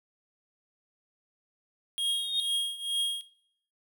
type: tone with exponential growth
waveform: sine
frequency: 3703 Hz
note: A#7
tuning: 12 cents flat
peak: -23 dBFS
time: 1.98-2.4 s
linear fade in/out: 1 ms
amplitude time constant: 91 ms
type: tone with tremolo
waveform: square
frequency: 3260 Hz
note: G#7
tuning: 33 cents flat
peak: -26 dBFS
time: 1.98-3.21 s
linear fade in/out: 0 ms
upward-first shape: triangle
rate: 2.2 Hz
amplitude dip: 85%
effects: noise-tail reverb RT60 0.6 s tail -17 dB re dry